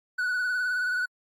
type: tone with vibrato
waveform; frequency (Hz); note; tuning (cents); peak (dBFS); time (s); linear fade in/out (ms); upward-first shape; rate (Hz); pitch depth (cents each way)
triangle; 1479; F#6; -1; -23; 0.18-1.06; 10; triangle; 19; 47
effects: AAC 64 kbps